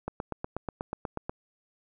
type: click train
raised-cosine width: 1 ms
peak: -18 dBFS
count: 11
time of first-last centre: 0.08-1.295 s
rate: 8.23 Hz
effects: none